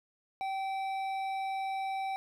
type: tone with hard clipping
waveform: sine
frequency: 773 Hz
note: G5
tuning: 24 cents flat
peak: -34 dBFS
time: 0.41-2.16 s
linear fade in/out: 0 ms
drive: 9 dB
effects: none